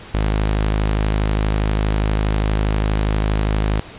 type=tone; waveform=sawtooth; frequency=52.4 Hz; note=G#1; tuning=16 cents sharp; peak=-12 dBFS; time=0.14-3.8 s; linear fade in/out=5 ms; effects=pink hiss -38 dBFS RMS until 3.98 s + resampled to 8000 Hz